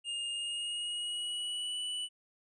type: tone with pitch glide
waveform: square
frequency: 2829 to 2965 Hz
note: F7 to F#7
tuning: +22 to +3 cents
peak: -35 dBFS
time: 0.04-2.09 s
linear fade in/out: 50 ms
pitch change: +81 cents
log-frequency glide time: 0.31-1.79 s
effects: resampled to 22050 Hz